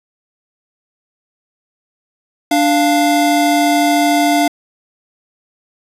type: tone pair together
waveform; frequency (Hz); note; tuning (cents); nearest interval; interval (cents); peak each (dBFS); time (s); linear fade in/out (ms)
square; 293.7 / 696.5; D4 / F5; 0 / -5; octave + minor third; 1495; -14; 2.51-4.48; 5
effects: resampled to 32000 Hz